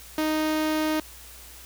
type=tone with notch filter; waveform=sawtooth; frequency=310.5 Hz; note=D#4; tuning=3 cents flat; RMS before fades=-25 dBFS; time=0.18-1 s; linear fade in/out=2 ms; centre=8000 Hz; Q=1.9; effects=added 60 Hz sine -49 dBFS peak until 1.65 s + white hiss -46 dBFS RMS until 1.65 s